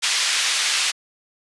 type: band-pass noise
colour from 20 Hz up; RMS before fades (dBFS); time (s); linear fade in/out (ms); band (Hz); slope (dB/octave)
pink; -21; 0.02-0.92; 20; 2300 to 7000; 12
effects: resampled to 24000 Hz